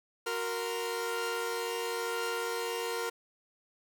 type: tone cluster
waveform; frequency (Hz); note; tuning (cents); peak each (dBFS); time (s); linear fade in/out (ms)
sawtooth; 367.8 / 465 / 1031 / 1394; F#4 / A#4 / C6 / F6; -10 / -4 / -26 / -4; -36 / -30 / -39 / -37; 0.26-3.1; 10
effects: none